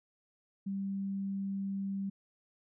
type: tone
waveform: sine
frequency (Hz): 196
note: G3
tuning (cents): 0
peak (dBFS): -33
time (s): 0.66-2.1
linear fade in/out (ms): 10
effects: none